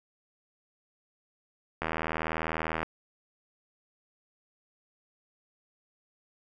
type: click train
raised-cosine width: 0.5 ms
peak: -15 dBFS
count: 82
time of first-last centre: 1.82-2.83 s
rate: 80.2 Hz
effects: none